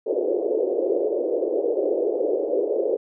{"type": "band-pass noise", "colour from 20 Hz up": "white", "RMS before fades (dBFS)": -23, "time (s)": [0.06, 2.97], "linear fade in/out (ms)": 10, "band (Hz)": [350, 540], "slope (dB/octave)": 48, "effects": []}